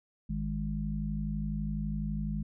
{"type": "harmonic tone", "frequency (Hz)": 52, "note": "G#1", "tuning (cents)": 3, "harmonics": [1, 3, 4], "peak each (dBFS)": [-35, -35, -35], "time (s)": [0.29, 2.43], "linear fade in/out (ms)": 10, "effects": []}